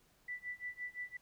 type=tone with tremolo; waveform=sine; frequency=1975.5 Hz; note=B6; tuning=in tune; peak=-38 dBFS; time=0.28-1.17 s; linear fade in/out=5 ms; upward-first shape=sine; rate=5.8 Hz; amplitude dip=95%; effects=pink hiss -70 dBFS RMS until 1.21 s